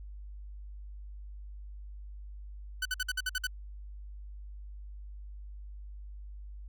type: tone bursts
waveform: sawtooth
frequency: 1500 Hz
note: F#6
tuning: 23 cents sharp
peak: -26 dBFS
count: 8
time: 2.82-3.47 s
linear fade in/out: 5 ms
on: 34 ms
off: 54 ms
effects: added 50 Hz sine -42 dBFS peak until 6.68 s